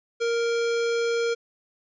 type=tone; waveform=square; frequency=466.2 Hz; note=A#4; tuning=in tune; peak=-23 dBFS; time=0.2-1.35 s; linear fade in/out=20 ms; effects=resampled to 16000 Hz + 10-bit